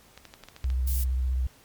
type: clicks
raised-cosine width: 0.2 ms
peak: -26 dBFS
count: 8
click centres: 0.176 / 0.253 / 0.339 / 0.437 / 0.486 / 0.564 / 0.642 / 0.702 s
type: tone with vibrato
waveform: sine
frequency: 63.9 Hz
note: C2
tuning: 40 cents flat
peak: -23 dBFS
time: 0.64-1.47 s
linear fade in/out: 5 ms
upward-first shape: sine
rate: 15 Hz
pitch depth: 50 cents each way
type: noise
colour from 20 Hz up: violet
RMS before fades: -34 dBFS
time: 0.87-1.04 s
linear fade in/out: 5 ms
effects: pink hiss -56 dBFS RMS until 1.64 s + MP3 96 kbps